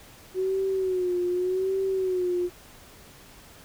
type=tone with vibrato; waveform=sine; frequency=370 Hz; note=F#4; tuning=in tune; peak=-23 dBFS; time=0.34-2.5 s; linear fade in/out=50 ms; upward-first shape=sine; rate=0.85 Hz; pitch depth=71 cents each way; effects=pink hiss -50 dBFS RMS until 3.64 s